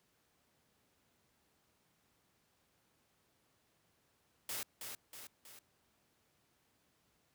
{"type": "noise with echo", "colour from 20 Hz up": "white", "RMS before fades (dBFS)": -41, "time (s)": [4.49, 4.63], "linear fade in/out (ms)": 2, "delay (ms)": 320, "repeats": 3, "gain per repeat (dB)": -5, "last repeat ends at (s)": 5.59, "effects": ["pink hiss -75 dBFS RMS until 7.34 s", "high-pass 80 Hz 12 dB/octave"]}